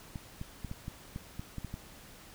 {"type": "clicks", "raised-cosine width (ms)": 5, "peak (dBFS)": -26, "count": 10, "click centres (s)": [0.158, 0.414, 0.647, 0.714, 0.881, 1.161, 1.395, 1.583, 1.647, 1.741], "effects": ["pink hiss -53 dBFS RMS until 2.34 s"]}